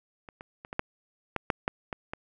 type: clicks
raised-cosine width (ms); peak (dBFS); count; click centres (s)
0.5; -29 / -27 / -27 / -22 / -11 / -13 / -9 / -11 / -18 / -19; 10; 0.288 / 0.409 / 0.649 / 0.729 / 0.794 / 1.363 / 1.502 / 1.679 / 1.928 / 2.135
effects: none